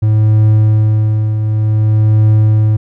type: tone with tremolo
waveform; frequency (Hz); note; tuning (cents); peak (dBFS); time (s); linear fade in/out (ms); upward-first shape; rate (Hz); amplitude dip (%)
triangle; 107.9; A2; -33; -3; 0.02-2.77; 10; triangle; 0.55; 55
effects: none